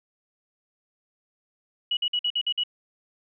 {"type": "tone bursts", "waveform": "sine", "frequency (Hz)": 2923, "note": "F#7", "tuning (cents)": -22, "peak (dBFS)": -22, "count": 7, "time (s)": [1.91, 2.636], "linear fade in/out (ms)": 5, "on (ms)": 60, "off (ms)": 51, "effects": []}